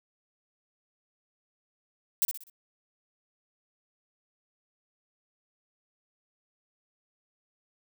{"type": "noise with echo", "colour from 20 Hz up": "violet", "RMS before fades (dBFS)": -24, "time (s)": [2.22, 2.25], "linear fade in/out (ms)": 0, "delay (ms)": 62, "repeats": 4, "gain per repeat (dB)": -8, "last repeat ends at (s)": 2.498, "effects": []}